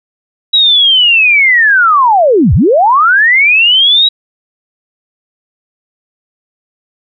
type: linear two-way sweep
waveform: sine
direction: down then up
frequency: 3882 to 61.7 to 3882 Hz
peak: -4 dBFS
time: 0.53-4.09 s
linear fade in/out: 10 ms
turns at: 2.54 s
effects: none